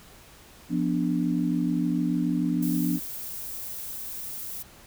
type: chord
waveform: sine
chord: B diminished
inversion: second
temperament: equal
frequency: 174.61 / 246.9 / 293.7 Hz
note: F3 / B3 / D4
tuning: 0 / 0 / 0 cents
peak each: -27 dBFS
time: 0.69-3 s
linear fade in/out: 50 ms
type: noise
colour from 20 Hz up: violet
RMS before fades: -36 dBFS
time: 2.62-4.63 s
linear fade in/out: 10 ms
effects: pink hiss -51 dBFS RMS until 4.86 s